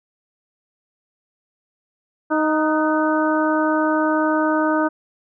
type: harmonic tone with a mistuned harmonic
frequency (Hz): 310.7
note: D#4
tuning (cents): -2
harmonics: 1 / 2 / 3 / 4 / 5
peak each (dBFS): -19 / -22 / -24 / -25 / -26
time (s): 2.3-4.89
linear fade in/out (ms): 20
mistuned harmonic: 5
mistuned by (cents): -48
effects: none